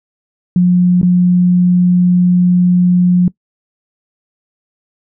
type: tone with dropouts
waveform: sine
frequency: 178.8 Hz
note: F3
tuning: 41 cents sharp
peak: -6 dBFS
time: 0.56-3.28 s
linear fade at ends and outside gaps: 2 ms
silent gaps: 1.015-1.029 s
effects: noise-tail reverb RT60 0.1 s tail -21 dB re dry